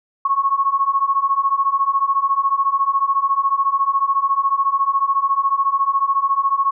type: beating tone pair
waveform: sine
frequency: 1090 / 1104 Hz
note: C#6 / C#6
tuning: -29 / -7 cents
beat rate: 14 Hz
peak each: -19 / -17 dBFS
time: 0.25-6.71 s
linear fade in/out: 5 ms
effects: none